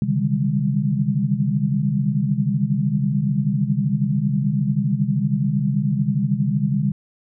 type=tone cluster; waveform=sine; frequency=133.1 / 146.1 / 158.3 / 193.1 / 202.3 Hz; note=C3 / D3 / D#3 / G3 / G#3; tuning=+30 / -9 / +30 / -26 / -45 cents; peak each=-23 / -23 / -26 / -27 / -22 dBFS; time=0.02-6.92 s; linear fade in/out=2 ms; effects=none